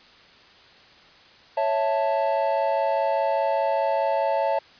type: chord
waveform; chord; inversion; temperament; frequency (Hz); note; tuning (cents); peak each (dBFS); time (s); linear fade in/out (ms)
triangle; A major; first; equal; 554.4 / 659.3 / 880; C#5 / E5 / A5; 0 / 0 / 0; -23; 1.57-4.59; 5
effects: white hiss -51 dBFS RMS until 4.79 s + resampled to 11025 Hz